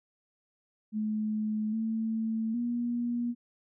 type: tone with pitch steps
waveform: sine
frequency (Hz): 214.7 / 222.8 / 239.2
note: A3 / A3 / A#3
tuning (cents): -42 / +22 / +45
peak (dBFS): -28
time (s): 0.92-3.35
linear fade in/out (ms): 50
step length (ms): 810
effects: none